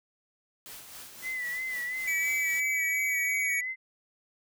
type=noise with tremolo; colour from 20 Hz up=white; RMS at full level=-44 dBFS; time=0.66-2.6 s; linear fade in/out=0 ms; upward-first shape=sine; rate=3.8 Hz; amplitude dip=45%
type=tone with vibrato; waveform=sine; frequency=1998 Hz; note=B6; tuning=20 cents sharp; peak=-31 dBFS; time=1.22-3.76 s; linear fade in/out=50 ms; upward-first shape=sine; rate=2.9 Hz; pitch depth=56 cents each way
type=tone with pitch glide; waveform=square; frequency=2292 to 2254 Hz; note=D7 to C#7; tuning=-43 to +28 cents; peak=-28 dBFS; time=2.07-3.61 s; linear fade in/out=10 ms; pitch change=-29 cents; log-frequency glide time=2.5-3.46 s
effects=none